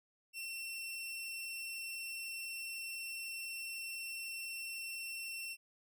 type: tone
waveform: sawtooth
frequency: 2706 Hz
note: E7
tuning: 45 cents sharp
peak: -38 dBFS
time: 0.33-5.57 s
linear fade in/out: 50 ms
effects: none